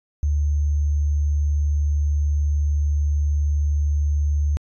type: tone with sample-and-hold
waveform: sine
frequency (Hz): 73.42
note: D2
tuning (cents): 0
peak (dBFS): -17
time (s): 0.23-4.57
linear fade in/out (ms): 0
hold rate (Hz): 6300
effects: resampled to 24000 Hz